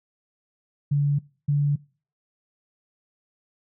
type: tone pair in turn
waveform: sine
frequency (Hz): 143.6 / 144.31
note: D3 / D3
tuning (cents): -39 / -30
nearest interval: unison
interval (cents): 9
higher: second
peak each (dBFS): -18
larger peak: neither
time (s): 0.91-1.19 / 1.48-1.76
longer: neither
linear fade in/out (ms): 10
effects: noise-tail reverb RT60 0.4 s tail -23 dB re dry